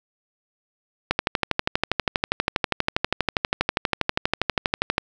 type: click train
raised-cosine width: 0.3 ms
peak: -3 dBFS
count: 49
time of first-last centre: 1.11-4.981 s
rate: 12.4 Hz
effects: none